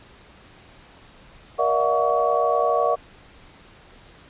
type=tone cluster; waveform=sine; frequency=472.5 / 584 / 652 / 724 / 1127 Hz; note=A#4 / D5 / E5 / F#5 / C#6; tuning=+23 / -10 / -19 / -38 / +28 cents; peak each=-24 dBFS; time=1.58-2.96 s; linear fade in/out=20 ms; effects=pink hiss -49 dBFS RMS until 4.29 s + resampled to 8000 Hz